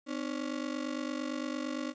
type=ring-modulated tone; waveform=35% pulse; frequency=280 Hz; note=C#4; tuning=18 cents sharp; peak=-29 dBFS; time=0.06-1.94 s; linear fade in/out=50 ms; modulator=24.4 Hz; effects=resampled to 16000 Hz + 11-bit